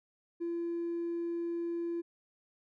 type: tone with hard clipping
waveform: sine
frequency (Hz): 340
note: F4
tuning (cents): -46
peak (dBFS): -33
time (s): 0.4-2.02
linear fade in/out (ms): 20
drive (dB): 1
effects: none